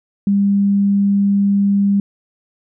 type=tone; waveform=sine; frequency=200 Hz; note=G3; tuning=35 cents sharp; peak=-11 dBFS; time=0.27-2 s; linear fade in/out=2 ms; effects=none